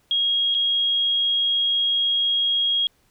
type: tone with dropouts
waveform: sine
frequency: 3278 Hz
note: G#7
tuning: 23 cents flat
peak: -18 dBFS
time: 0.11-2.87 s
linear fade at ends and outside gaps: 1 ms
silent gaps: 0.543-0.548 s
effects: pink hiss -63 dBFS RMS until 3.1 s